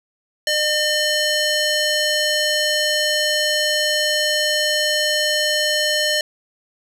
square tone with band-pass filter, 605 Hz, D#5, 49 cents flat, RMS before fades -19 dBFS, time 0.47-6.21 s, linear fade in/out 2 ms, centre 4200 Hz, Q 0.83, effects none

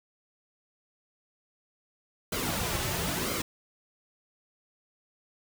pink noise with flanger, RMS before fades -31 dBFS, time 2.32-3.42 s, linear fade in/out 5 ms, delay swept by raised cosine 1.1 to 4.3 ms, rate 1 Hz, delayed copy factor -0.65, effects none

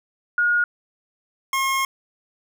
sine / 25% pulse tone pair in turn, 1436 / 1075.8 Hz, F6 / C6, +48 / +48 cents, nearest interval perfect fourth, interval 500 cents, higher first, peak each -16 dBFS, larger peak neither, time 0.38-0.64 / 1.53-1.85 s, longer second, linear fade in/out 2 ms, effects none

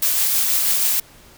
blue noise with tremolo, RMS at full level -17 dBFS, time 0.02-1 s, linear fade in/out 5 ms, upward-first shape triangle, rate 6.2 Hz, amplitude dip 30%, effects pink hiss -47 dBFS RMS until 1.37 s

